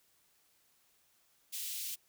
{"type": "high-pass noise", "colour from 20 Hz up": "white", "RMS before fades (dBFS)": -40, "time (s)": [1.52, 1.96], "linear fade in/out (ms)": 20, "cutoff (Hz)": 2600, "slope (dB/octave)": 24, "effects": ["white hiss -71 dBFS RMS until 2.08 s"]}